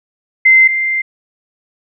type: tone pair in turn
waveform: sine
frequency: 2073 / 2090 Hz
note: C7 / C7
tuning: -17 / -2 cents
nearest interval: unison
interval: 15 cents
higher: second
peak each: -4 / -13 dBFS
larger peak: first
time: 0.45-0.68 / 0.68-1.02 s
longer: second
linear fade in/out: 10 ms
effects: none